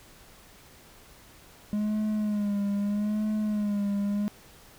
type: tone with vibrato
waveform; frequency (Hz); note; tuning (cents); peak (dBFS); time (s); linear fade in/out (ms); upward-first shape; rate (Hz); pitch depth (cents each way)
triangle; 207.7; G#3; 0; -23; 1.73-4.28; 0; sine; 0.79; 53
effects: pink hiss -53 dBFS RMS until 4.78 s